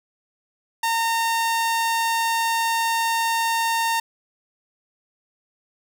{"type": "tone", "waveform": "sawtooth", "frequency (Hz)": 915, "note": "A#5", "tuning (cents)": -32, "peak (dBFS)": -16, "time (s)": [0.83, 4], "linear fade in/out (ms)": 5, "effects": []}